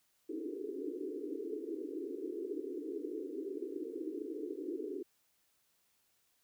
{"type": "band-pass noise", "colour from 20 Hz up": "pink", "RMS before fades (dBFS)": -41, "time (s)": [0.29, 5.03], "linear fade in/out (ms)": 10, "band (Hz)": [280, 450], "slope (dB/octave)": 96, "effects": ["white hiss -75 dBFS RMS until 6.43 s"]}